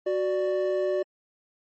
triangle tone pair together, 371 / 589 Hz, F#4 / D5, +5 / +5 cents, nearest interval minor sixth, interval 800 cents, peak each -24 dBFS, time 0.06-1.03 s, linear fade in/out 10 ms, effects MP3 32 kbps

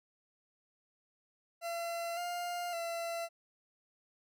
40% pulse tone with pitch steps, 679 / 703 / 675 Hz, F5 / F5 / E5, -49 / +11 / +41 cents, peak -35 dBFS, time 1.61-3.29 s, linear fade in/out 50 ms, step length 560 ms, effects none

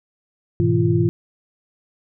sine tone cluster, 104.8 / 124.4 / 163.6 / 344 Hz, G#2 / B2 / E3 / F4, +16 / +13 / -13 / -26 cents, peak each -20 dBFS, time 0.6-1.09 s, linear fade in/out 0 ms, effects none

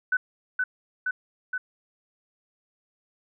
sine tone with echo, 1500 Hz, F#6, 23 cents sharp, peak -20 dBFS, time 0.12-0.17 s, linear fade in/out 5 ms, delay 470 ms, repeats 3, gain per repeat -2 dB, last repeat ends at 1.58 s, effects none

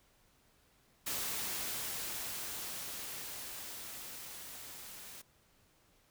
white noise with level ramp, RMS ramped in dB -37 to -50 dBFS, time 1.06-5.22 s, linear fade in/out 10 ms, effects pink hiss -69 dBFS RMS until 6.1 s

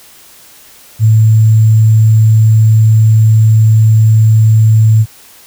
sine tone with sample-and-hold, 110 Hz, A2, in tune, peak -3 dBFS, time 0.99-5.06 s, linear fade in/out 50 ms, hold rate 7350 Hz, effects white hiss -39 dBFS RMS until 5.46 s

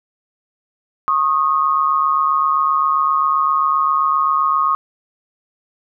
sine tone pair together, 1092 / 1239.6 Hz, C#6 / D#6, -26 / -7 cents, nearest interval major second, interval 219 cents, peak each -16 dBFS, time 1.08-4.75 s, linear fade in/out 0 ms, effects none

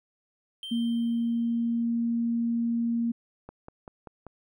triangle tone with exponential decay, 3136 Hz, G7, in tune, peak -33 dBFS, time 0.63-1.83 s, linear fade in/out 1 ms, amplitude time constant 260 ms
sine tone, 233.3 Hz, A#3, 2 cents sharp, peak -24 dBFS, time 0.71-3.12 s, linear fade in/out 10 ms
click train, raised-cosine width 1 ms, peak -28 dBFS, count 5, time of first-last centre 3.49-4.267 s, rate 5.15 Hz
effects none

